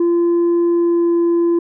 sine tone with pitch glide, 343.2 to 341 Hz, F4 to F4, -30 to -41 cents, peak -9 dBFS, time 0-1.59 s, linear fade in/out 5 ms, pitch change -11 cents, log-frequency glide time 0.68-1.16 s, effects tanh soft clip ceiling -11 dBFS

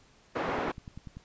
pink band-pass noise, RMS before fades -32 dBFS, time 0.35-0.72 s, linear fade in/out 10 ms, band 270 to 1500 Hz, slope 12 dB/octave
click train, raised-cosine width 5 ms, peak -30 dBFS, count 8, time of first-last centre 0.49-1.17 s, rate 10.3 Hz
effects pink hiss -61 dBFS RMS until 1.24 s + resampled to 16000 Hz

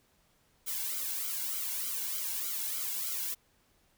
blue noise with flanger, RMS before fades -35 dBFS, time 0.66-3.35 s, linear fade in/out 20 ms, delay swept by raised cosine 1.1 to 1.64 ms, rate 3.3 Hz, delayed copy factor -0.75, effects pink hiss -69 dBFS RMS until 3.97 s

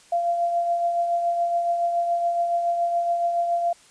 sine tone with tremolo, 689 Hz, F5, 24 cents flat, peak -18 dBFS, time 0.12-3.73 s, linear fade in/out 5 ms, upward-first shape triangle, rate 7.1 Hz, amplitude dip 45%, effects white hiss -53 dBFS RMS until 3.9 s + resampled to 22050 Hz

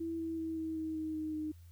sine tone with pitch steps, 329.6 / 326.4 / 323.2 / 320 / 316.9 / 313.8 / 310.7 / 307.7 Hz, E4 / E4 / E4 / D#4 / D#4 / D#4 / D#4 / D#4, 0 / -17 / -34 / +49 / +32 / +15 / -2 / -19 cents, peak -35 dBFS, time 0-1.52 s, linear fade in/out 10 ms, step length 190 ms, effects added 85 Hz sine -52 dBFS peak until 1.71 s + white hiss -70 dBFS RMS until 1.71 s

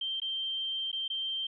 sine tone with dropouts, 3143 Hz, G7, 4 cents sharp, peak -31 dBFS, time 0.01-1.47 s, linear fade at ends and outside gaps 5 ms, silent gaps 0.201-0.217 / 0.916-0.928 / 1.08-1.1 s, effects none

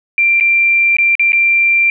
sine tone with dropouts, 2365 Hz, D7, 12 cents sharp, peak -8 dBFS, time 0.18-1.9 s, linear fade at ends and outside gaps 1 ms, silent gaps 0.4-0.408 / 0.968-0.985 / 1.153-1.195 / 1.321-1.331 s, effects none

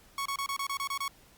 sawtooth tone bursts, 1108.7 Hz, C#6, in tune, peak -27 dBFS, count 9, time 0.18-1.08 s, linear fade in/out 2 ms, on 76 ms, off 27 ms, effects pink hiss -59 dBFS RMS until 1.37 s + Opus 48 kbps

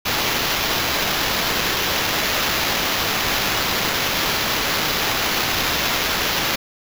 white noise with sample-and-hold, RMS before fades -21 dBFS, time 0.05-6.56 s, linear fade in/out 10 ms, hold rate 8820 Hz, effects none

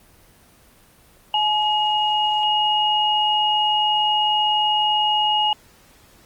sine tone pair together, 849 / 2876 Hz, G#5 / F#7, +38 / -50 cents, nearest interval octave + major sixth, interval 2112 cents, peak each -19 dBFS, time 1.34-5.53 s, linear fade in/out 2 ms, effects pink hiss -52 dBFS RMS until 6.25 s + Opus 24 kbps

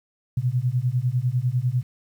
sine beating tone pair, 120 / 130 Hz, B2 / C3, -49 / -11 cents, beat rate 10 Hz, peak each -23 dBFS, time 0.37-1.83 s, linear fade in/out 5 ms, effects 9-bit

